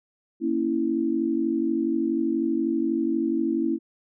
sine chord, A# diminished, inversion none, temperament equal, 233.1 / 277.2 / 329.6 Hz, A#3 / C#4 / E4, 0 / 0 / 0 cents, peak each -28 / -27 / -24 dBFS, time 0.4-3.79 s, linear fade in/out 50 ms, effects none

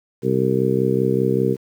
harmonic tone, 65.1 Hz, C2, 8 cents flat, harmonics 2 / 3 / 4 / 5 / 6 / 7, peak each -23 / -23 / -25 / -26 / -21 / -22 dBFS, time 0.22-1.57 s, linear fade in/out 50 ms, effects 8-bit

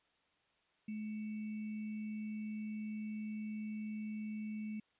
sine tone with sample-and-hold, 214.3 Hz, A3, 45 cents flat, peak -39 dBFS, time 0.88-4.8 s, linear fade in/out 5 ms, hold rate 2450 Hz, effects white hiss -75 dBFS RMS until 4.99 s + resampled to 8000 Hz

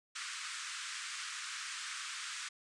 pink band-pass noise, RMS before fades -43 dBFS, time 0.15-2.49 s, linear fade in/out 10 ms, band 1200 to 9000 Hz, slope 48 dB/octave, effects resampled to 24000 Hz

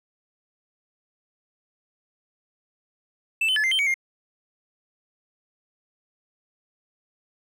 triangle tone with pitch steps, 2646 / 3047 / 1721 / 2087 / 3126 / 2254 / 2122 Hz, E7 / G7 / A6 / C7 / G7 / C#7 / C7, +6 / -50 / -39 / -5 / -6 / +28 / +24 cents, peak -18 dBFS, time 3.41-3.942 s, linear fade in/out 5 ms, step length 76 ms, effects none

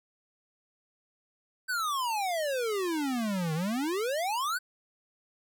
square exponential two-way sweep, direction down then up, 1557 to 152.2 to 1557 Hz, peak -29 dBFS, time 1.68-4.59 s, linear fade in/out 20 ms, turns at 3.54 s, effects none

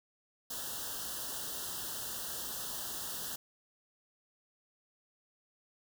white band-stop noise, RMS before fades -40 dBFS, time 0.5-3.36 s, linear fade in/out 5 ms, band 1800 to 2800 Hz, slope 96 dB/octave, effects none

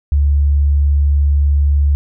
sine tone, 71.7 Hz, D2, 41 cents flat, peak -9 dBFS, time 0.12-1.95 s, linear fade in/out 0 ms, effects none

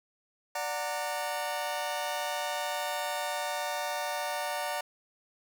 sawtooth chord, D augmented, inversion none, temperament just, 587.3 / 734.2 / 917.7 Hz, D5 / F#5 / A#5, 0 / -14 / -27 cents, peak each -32 dBFS, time 0.55-4.81 s, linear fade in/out 5 ms, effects none

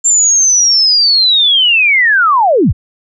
sine linear sweep, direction down, 7340 to 36.71 Hz, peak -6 dBFS, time 0.04-2.73 s, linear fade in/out 20 ms, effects none

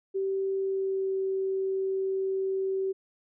sine tone with pitch glide, 387.1 to 383.8 Hz, G4 to G4, -22 to -37 cents, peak -26 dBFS, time 0.14-2.93 s, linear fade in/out 20 ms, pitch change -15 cents, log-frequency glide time 0.56-1.15 s, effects none

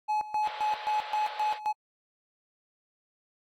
triangle tone with tremolo, 851 Hz, G#5, 42 cents sharp, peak -23 dBFS, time 0.08-1.73 s, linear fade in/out 20 ms, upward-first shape square, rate 3.8 Hz, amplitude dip 80%
pink band-pass noise, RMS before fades -42 dBFS, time 0.42-1.6 s, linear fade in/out 50 ms, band 530 to 4200 Hz, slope 48 dB/octave
effects AAC 64 kbps

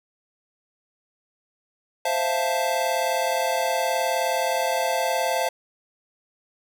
square chord, F major seventh, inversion second, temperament equal, 523.3 / 659.3 / 698.5 / 880 Hz, C5 / E5 / F5 / A5, 0 / 0 / 0 / 0 cents, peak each -28 dBFS, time 2.05-5.49 s, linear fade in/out 5 ms, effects none

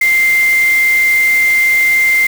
sine tone in noise, 2093 Hz, C7, in tune, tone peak -8 dBFS, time 0.01-2.27 s, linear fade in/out 5 ms, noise white, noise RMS -25 dBFS, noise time 0.01-2.27 s, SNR +14 dB, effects none

